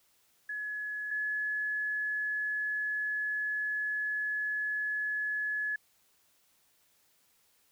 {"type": "tone pair in turn", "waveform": "sine", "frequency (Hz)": [1696, 1703.5], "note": ["G#6", "G#6"], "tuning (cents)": [36, 44], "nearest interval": "unison", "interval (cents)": 8, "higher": "second", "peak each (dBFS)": [-34, -30], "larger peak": "second", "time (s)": [[0.49, 1.11], [1.11, 5.76]], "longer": "second", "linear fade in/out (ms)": 5, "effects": ["white hiss -69 dBFS RMS until 7.71 s"]}